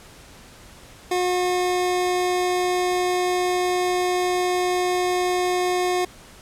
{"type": "tone", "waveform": "25% pulse", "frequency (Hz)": 361.1, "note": "F#4", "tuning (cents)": -42, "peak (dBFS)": -16, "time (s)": [1.11, 6.05], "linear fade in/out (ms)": 5, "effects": ["pink hiss -46 dBFS RMS until 6.41 s", "low-pass 11000 Hz 12 dB/octave"]}